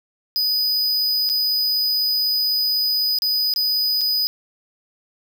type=tone with dropouts; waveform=square; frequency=4978 Hz; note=D#8; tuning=in tune; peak=-18 dBFS; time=0.36-4.27 s; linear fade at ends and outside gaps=0 ms; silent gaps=1.291-1.298 / 3.187-3.221 / 3.538-3.561 / 4.01-4.014 s; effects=none